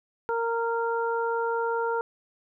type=harmonic tone; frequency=462.5 Hz; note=A#4; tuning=14 cents flat; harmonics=1 / 2 / 3; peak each=-27 / -29 / -32 dBFS; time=0.29-2.01 s; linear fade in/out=0 ms; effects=none